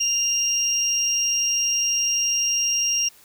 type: tone pair together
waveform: sine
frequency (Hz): 2794 / 5617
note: F7 / F8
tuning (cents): 0 / +9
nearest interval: octave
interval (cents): 1209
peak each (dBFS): -23 / -19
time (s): 0-3.09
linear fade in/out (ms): 10
effects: tanh soft clip ceiling -15 dBFS + white hiss -52 dBFS RMS until 3.24 s